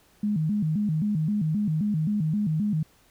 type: tone with vibrato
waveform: sine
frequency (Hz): 180.5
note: F#3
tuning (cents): -43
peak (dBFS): -22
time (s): 0.23-2.83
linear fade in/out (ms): 5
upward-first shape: square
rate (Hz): 3.8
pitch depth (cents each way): 250
effects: pink hiss -60 dBFS RMS until 3.1 s